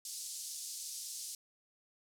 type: band-pass noise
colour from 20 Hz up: pink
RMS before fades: -44 dBFS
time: 0.05-1.35 s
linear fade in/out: 2 ms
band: 4900 to 11000 Hz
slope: 24 dB/octave
effects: none